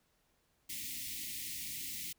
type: band-stop noise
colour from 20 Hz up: white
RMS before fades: -42 dBFS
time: 0.69-2.13 s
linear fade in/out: 10 ms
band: 330 to 1900 Hz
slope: 96 dB/octave
effects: pink hiss -75 dBFS RMS until 2.18 s